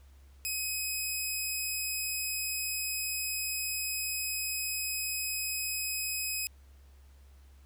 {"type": "tone", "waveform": "10% pulse", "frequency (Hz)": 2533, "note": "D#7", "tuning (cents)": 30, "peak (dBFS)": -23, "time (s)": [0.45, 6.47], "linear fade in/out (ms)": 0, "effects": ["added 68 Hz sine -53 dBFS peak until 7.65 s", "pink hiss -67 dBFS RMS until 7.65 s"]}